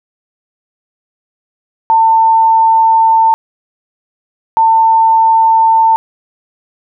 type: tone bursts at uneven times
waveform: sine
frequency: 897 Hz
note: A5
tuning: 33 cents sharp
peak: -5 dBFS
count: 2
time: 1.9-3.34 / 4.57-5.96 s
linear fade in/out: 0 ms
effects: none